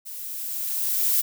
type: noise with level ramp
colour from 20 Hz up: violet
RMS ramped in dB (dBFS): -37 to -20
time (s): 0.05-1.22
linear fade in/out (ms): 20
effects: none